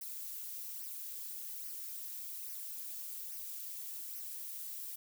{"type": "noise with flanger", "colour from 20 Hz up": "violet", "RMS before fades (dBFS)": -44, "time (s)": [0.01, 4.96], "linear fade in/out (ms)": 5, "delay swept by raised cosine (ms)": [0.26, 4.46], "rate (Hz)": 1.2, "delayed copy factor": -0.6, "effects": []}